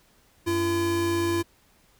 square tone pair together, 94.42 / 339.8 Hz, F#2 / F4, +36 / -47 cents, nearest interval octave + minor seventh, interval 2217 cents, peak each -32 / -24 dBFS, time 0.46-1.43 s, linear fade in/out 20 ms, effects pink hiss -61 dBFS RMS until 1.99 s

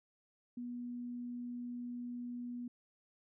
sine tone, 243 Hz, B3, 28 cents flat, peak -40 dBFS, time 0.57-2.68 s, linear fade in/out 5 ms, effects none

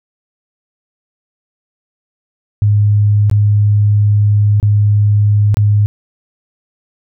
sine tone with dropouts, 103.83 Hz, G#2, in tune, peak -7 dBFS, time 2.62-5.86 s, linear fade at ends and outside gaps 0 ms, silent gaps 3.298-3.313 / 4.6-4.628 / 5.544-5.57 s, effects none

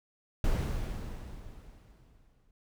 brown noise with exponential decay, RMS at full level -27 dBFS, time 0.44-2.51 s, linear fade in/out 2 ms, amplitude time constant 450 ms, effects none

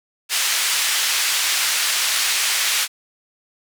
pink band-pass noise, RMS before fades -20 dBFS, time 0.29-2.88 s, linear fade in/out 50 ms, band 2000 to 11000 Hz, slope 12 dB/octave, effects none

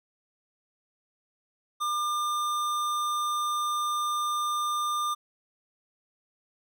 sine tone with hard clipping, 1200 Hz, D6, 37 cents sharp, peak -28 dBFS, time 1.8-5.15 s, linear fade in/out 20 ms, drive 17 dB, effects none

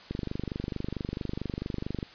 click train, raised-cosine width 3 ms, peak -19 dBFS, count 48, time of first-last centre 0.11-2.028 s, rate 24.5 Hz, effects white hiss -50 dBFS RMS until 2.14 s + resampled to 11025 Hz

